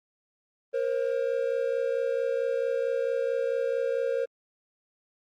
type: tone pair together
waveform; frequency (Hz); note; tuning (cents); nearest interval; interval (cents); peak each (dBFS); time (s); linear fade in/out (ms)
triangle; 470.5 / 535; A#4 / C5; +16 / +38; major second; 222; -26; 0.73-4.26; 20
effects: Opus 24 kbps